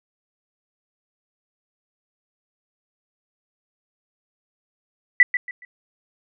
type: tone with echo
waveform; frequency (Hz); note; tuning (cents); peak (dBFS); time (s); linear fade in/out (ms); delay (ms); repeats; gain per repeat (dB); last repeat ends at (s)
sine; 1975; B6; 0; -7; 5.2-5.23; 2; 140; 3; -11; 5.65
effects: none